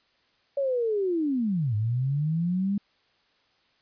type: linear two-way sweep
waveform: sine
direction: down then up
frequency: 568 to 102.7 to 205.1 Hz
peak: -23 dBFS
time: 0.57-2.78 s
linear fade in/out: 5 ms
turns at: 1.75 s
effects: white hiss -66 dBFS RMS until 3.81 s + resampled to 11025 Hz